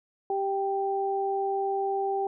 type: tone pair together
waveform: sine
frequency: 392 / 784.5 Hz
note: G4 / G5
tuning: 0 / +1 cents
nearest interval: octave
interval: 1201 cents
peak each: -28 dBFS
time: 0.3-2.27 s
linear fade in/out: 2 ms
effects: none